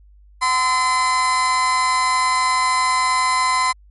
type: tone with amplitude modulation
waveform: 35% pulse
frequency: 1025 Hz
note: C6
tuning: 36 cents flat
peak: -11 dBFS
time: 0.41-3.73 s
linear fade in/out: 20 ms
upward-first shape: sine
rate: 277 Hz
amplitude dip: 55%
effects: added 50 Hz sine -45 dBFS peak until 3.9 s + MP3 48 kbps